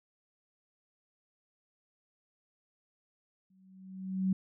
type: tone with exponential growth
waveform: sine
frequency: 188.9 Hz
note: F#3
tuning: 36 cents sharp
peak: -24 dBFS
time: 3.5-4.33 s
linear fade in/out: 5 ms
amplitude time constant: 180 ms
effects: none